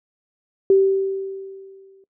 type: tone with exponential decay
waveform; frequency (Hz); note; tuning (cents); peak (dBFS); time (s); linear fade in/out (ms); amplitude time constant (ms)
sine; 387.5; G4; -20; -9; 0.7-2.04; 2; 290
effects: noise-tail reverb RT60 0.1 s tail -18 dB re dry